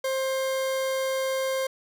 40% pulse tone, 529 Hz, C5, 19 cents sharp, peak -24 dBFS, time 0.04-1.67 s, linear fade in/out 5 ms, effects none

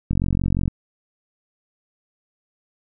click train, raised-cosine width 5 ms, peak -9 dBFS, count 27, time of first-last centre 0.11-0.679 s, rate 45.7 Hz, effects none

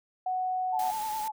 sine tone, 741 Hz, F#5, 2 cents sharp, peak -27 dBFS, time 0.26-0.91 s, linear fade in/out 5 ms
sine tone with vibrato, 865 Hz, A5, 30 cents flat, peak -30 dBFS, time 0.72-1.32 s, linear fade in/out 20 ms, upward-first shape sine, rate 9.6 Hz, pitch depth 46 cents each way
white noise, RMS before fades -42 dBFS, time 0.79-1.28 s, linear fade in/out 2 ms
effects none

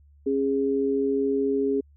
sine tone pair together, 272.8 / 411.8 Hz, C#4 / G#4, -28 / -15 cents, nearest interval perfect fifth, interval 713 cents, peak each -25 / -23 dBFS, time 0.26-1.81 s, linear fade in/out 10 ms, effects added 72 Hz sine -52 dBFS peak until 1.96 s

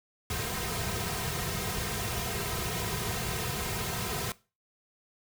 pink noise with comb filter, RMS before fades -33 dBFS, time 0.3-4.32 s, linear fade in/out 2 ms, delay 3.5 ms, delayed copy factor -0.9, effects noise-tail reverb RT60 0.3 s tail -19 dB re dry

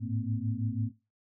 sine tone cluster, 105.6 / 111.7 / 228.4 / 256.9 Hz, G#2 / A2 / A#3 / C4, +29 / +27 / -35 / -32 cents, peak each -33 / -33 / -36 / -38 dBFS, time 0-0.92 s, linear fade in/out 50 ms, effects noise-tail reverb RT60 0.3 s tail -21 dB re dry

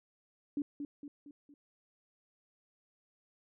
sine tone with echo, 288.3 Hz, D4, 32 cents flat, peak -31 dBFS, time 0.57-0.62 s, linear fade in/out 2 ms, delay 230 ms, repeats 4, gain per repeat -6 dB, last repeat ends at 1.54 s, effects none

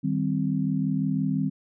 sine chord, C minor, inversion first, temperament equal, 155.56 / 196 / 261.6 Hz, Eb3 / G3 / C4, 0 / 0 / 0 cents, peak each -27 dBFS, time 0.03-1.5 s, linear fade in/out 20 ms, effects none

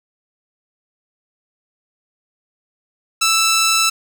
10% pulse tone, 1322 Hz, E6, 5 cents sharp, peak -5 dBFS, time 3.21-3.9 s, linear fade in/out 10 ms, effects none

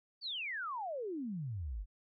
sine exponential sweep, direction down, 4713 to 43 Hz, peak -37 dBFS, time 0.21-1.86 s, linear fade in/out 50 ms, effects none

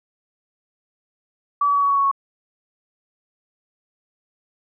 sine tone with pitch steps, 1148 / 1140.7 / 1133.5 / 1126.3 / 1119.2 / 1112.1 / 1105.1 Hz, D6 / C#6 / C#6 / C#6 / C#6 / C#6 / C#6, -40 / +49 / +38 / +27 / +16 / +5 / -6 cents, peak -15 dBFS, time 1.61-2.114 s, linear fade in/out 5 ms, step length 72 ms, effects none

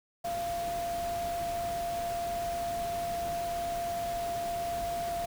sine tone in noise, 689 Hz, F5, 24 cents flat, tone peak -31 dBFS, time 0.24-5.26 s, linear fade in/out 10 ms, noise pink, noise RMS -42 dBFS, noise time 0.24-5.26 s, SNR +8 dB, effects none

